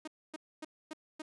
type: tone bursts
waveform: sawtooth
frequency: 311.1 Hz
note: D#4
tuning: in tune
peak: -36 dBFS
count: 5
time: 0.05-1.22 s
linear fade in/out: 5 ms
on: 26 ms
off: 260 ms
effects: resampled to 24000 Hz